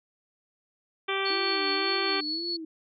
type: harmonic tone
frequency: 389.9 Hz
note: G4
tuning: 9 cents flat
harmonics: 1 / 2 / 3 / 4 / 5 / 6 / 7 / 8 / 9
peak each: -31 / -37 / -33 / -36 / -38 / -33 / -41 / -37 / -38 dBFS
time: 1.08-2.21 s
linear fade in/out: 10 ms
type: tone with tremolo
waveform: sine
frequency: 4400 Hz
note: C#8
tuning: 14 cents flat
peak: -28 dBFS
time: 1.25-2.57 s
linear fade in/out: 10 ms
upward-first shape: sine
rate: 4.9 Hz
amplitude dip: 40%
type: tone with vibrato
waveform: sine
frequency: 321.1 Hz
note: E4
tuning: 45 cents flat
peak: -35 dBFS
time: 1.3-2.65 s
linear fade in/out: 5 ms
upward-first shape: sine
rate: 1.9 Hz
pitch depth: 130 cents each way
effects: none